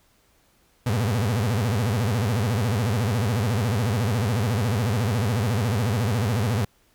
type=tone with vibrato; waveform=35% pulse; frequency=110 Hz; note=A2; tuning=in tune; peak=-19 dBFS; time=0.86-6.65 s; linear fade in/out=5 ms; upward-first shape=sine; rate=14 Hz; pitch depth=240 cents each way; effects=pink hiss -62 dBFS RMS until 6.94 s